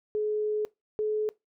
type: tone pair in turn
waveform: sine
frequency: 424.6 / 427.6 Hz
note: G#4 / A4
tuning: +38 / -49 cents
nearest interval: unison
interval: 13 cents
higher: second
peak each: -25 dBFS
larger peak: neither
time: 0.15-0.65 / 0.99-1.29 s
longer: first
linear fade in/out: 0 ms
effects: noise-tail reverb RT60 0.2 s tail -22 dB re dry